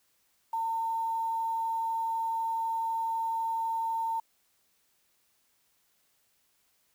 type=tone with quantisation; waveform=sine; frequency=906 Hz; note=A#5; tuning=50 cents flat; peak=-28 dBFS; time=0.53-4.2 s; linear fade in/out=5 ms; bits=9; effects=white hiss -71 dBFS RMS until 6.94 s